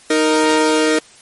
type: tone pair together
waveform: sawtooth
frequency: 311.2 / 466.2 Hz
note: D#4 / A#4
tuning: 0 / 0 cents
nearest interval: perfect fifth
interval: 700 cents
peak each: -11 dBFS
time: 0.1-0.99 s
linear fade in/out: 5 ms
effects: white hiss -45 dBFS RMS until 1.21 s + MP3 48 kbps